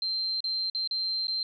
sine tone with dropouts, 4139 Hz, C8, 20 cents flat, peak -27 dBFS, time 0.02-1.43 s, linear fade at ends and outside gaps 2 ms, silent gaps 0.405-0.441 / 0.699-0.748 / 0.875-0.91 / 1.271-1.281 s, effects none

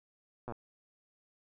slowing click train, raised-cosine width 1 ms, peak -27 dBFS, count 6, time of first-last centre 0.48-0.522 s, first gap 8 ms, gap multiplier 1.03, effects none

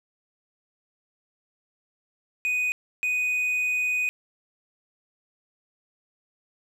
triangle tone bursts at uneven times, 2489 Hz, D#7, in tune, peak -21 dBFS, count 2, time 2.45-2.72 / 3.03-4.09 s, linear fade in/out 0 ms, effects none

